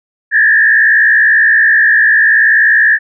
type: tone with frequency modulation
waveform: sine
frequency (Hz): 1740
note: A6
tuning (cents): -20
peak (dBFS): -5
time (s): 0.31-2.99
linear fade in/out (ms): 50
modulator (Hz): 60.6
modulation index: 1.5
effects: none